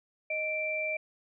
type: tone pair together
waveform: sine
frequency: 622.2 / 2349 Hz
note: D#5 / D7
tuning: 0 / 0 cents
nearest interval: octave + major seventh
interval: 2300 cents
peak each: -34 / -31 dBFS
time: 0.3-0.97 s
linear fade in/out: 5 ms
effects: none